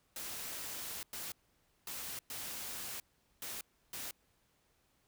white noise bursts at uneven times, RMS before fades -43 dBFS, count 6, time 0.16-1.03 / 1.13-1.32 / 1.87-2.19 / 2.3-3 / 3.42-3.61 / 3.93-4.11 s, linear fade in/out 2 ms, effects pink hiss -74 dBFS RMS until 5.07 s

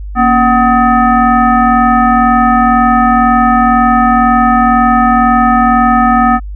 sine tone with frequency modulation, 750 Hz, F#5, 23 cents sharp, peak -5 dBFS, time 0.15-6.4 s, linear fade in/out 50 ms, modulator 514 Hz, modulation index 1.4, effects added 50 Hz sine -20 dBFS peak until 6.55 s

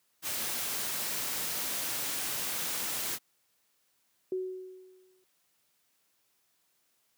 white noise, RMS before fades -34 dBFS, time 0.22-3.19 s, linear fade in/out 50 ms
sine tone with exponential decay, 372.2 Hz, F#4, 10 cents sharp, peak -28 dBFS, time 4.32-5.24 s, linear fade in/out 2 ms, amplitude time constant 200 ms
effects white hiss -73 dBFS RMS until 7.17 s + high-pass 100 Hz 12 dB/octave

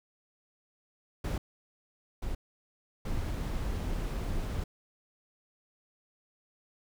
brown noise bursts at uneven times, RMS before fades -33 dBFS, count 3, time 1.24-1.38 / 2.22-2.35 / 3.05-4.64 s, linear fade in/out 5 ms, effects none

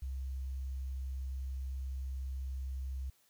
sine tone with quantisation, 65.9 Hz, C2, 13 cents sharp, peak -36 dBFS, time 0.02-3.1 s, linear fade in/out 5 ms, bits 11, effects white hiss -70 dBFS RMS until 3.29 s

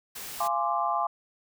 white noise, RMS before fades -39 dBFS, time 0.15-0.48 s, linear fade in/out 10 ms
sine chord, D half-diminished seventh, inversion first, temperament equal with one note detuned, 689.6 / 830.6 / 1046.5 / 1174.7 Hz, F5 / Ab5 / C6 / D6, -22 / 0 / 0 / 0 cents, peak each -30 dBFS, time 0.4-1.07 s, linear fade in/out 5 ms
effects none

